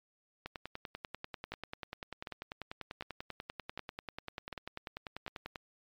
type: two click trains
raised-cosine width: 0.3 ms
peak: -24 / -24 dBFS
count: 6 / 53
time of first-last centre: 1.52-5.279 / 0.46-5.558 s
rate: 1.33 / 10.2 Hz
effects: MP3 96 kbps